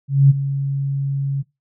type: tone with ADSR envelope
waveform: sine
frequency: 138.4 Hz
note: C#3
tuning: 2 cents flat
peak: -5 dBFS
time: 0.08-1.43 s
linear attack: 220 ms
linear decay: 24 ms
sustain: -13 dB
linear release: 24 ms
effects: noise-tail reverb RT60 0.2 s tail -21 dB re dry